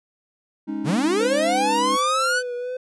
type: chord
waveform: triangle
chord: Ab suspended fourth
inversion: none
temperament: equal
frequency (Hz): 207.7 / 277.2 / 311.1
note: Ab3 / Db4 / Eb4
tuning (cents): 0 / 0 / 0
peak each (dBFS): -29 / -28 / -26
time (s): 0.67-1.97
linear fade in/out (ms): 20
type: linear sweep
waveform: 45% pulse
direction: up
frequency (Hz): 117.7 to 1527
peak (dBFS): -19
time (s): 0.84-2.43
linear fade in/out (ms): 50
type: tone with vibrato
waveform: triangle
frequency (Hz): 507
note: B4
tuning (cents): +45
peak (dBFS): -24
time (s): 1.2-2.77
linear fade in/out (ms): 5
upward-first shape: triangle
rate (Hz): 1.3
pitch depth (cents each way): 81
effects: resampled to 24000 Hz